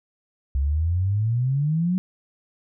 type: exponential sweep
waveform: sine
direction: up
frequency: 65.8 to 188.6 Hz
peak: -19 dBFS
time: 0.55-1.98 s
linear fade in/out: 0 ms
effects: none